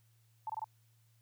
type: tone bursts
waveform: sine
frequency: 880 Hz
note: A5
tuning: in tune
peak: -35 dBFS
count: 4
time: 0.47-0.643 s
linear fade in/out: 2 ms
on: 26 ms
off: 23 ms
effects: added 113 Hz sine -66 dBFS peak until 1.21 s + white hiss -75 dBFS RMS until 1.21 s